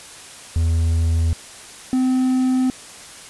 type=tone pair in turn; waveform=triangle; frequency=82.41 / 257.1 Hz; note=E2 / C4; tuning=0 / -30 cents; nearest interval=octave + minor sixth; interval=1970 cents; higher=second; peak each=-13 dBFS; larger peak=neither; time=0.56-1.33 / 1.93-2.7 s; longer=neither; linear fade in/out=0 ms; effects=white hiss -39 dBFS RMS until 3.29 s + resampled to 24000 Hz